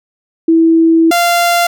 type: tone pair in turn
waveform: sine / sawtooth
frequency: 327.5 / 692.6 Hz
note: E4 / F5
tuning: -11 / -15 cents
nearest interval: octave + minor second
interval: 1296 cents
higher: second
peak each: -5 dBFS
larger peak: neither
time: 0.48-1.11 / 1.11-1.67 s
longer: first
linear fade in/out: 5 ms
effects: none